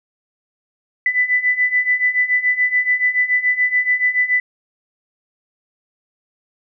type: beating tone pair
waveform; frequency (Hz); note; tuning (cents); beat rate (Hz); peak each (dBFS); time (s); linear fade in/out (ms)
sine; 1989 / 1996; B6 / B6; +12 / +18; 7; -19 / -16; 1.06-4.4; 2
effects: none